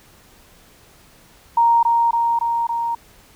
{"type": "tone with echo", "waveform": "sine", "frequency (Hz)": 932.3, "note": "A#5", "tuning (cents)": 0, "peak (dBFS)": -11, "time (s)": [1.57, 1.83], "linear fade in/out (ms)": 5, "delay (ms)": 280, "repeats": 4, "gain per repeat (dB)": -2, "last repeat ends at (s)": 2.95, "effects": ["pink hiss -50 dBFS RMS until 3.35 s"]}